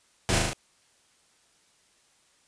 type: noise with echo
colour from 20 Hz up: pink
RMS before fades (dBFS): -25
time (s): 0.29-0.38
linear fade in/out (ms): 0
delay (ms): 38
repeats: 4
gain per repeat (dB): -2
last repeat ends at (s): 0.532
effects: white hiss -64 dBFS RMS until 2.47 s + resampled to 22050 Hz